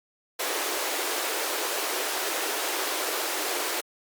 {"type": "high-pass noise", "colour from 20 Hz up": "pink", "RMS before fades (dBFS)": -29, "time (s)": [0.39, 3.81], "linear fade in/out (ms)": 10, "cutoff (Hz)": 330, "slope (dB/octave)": 48, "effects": ["Opus 48 kbps"]}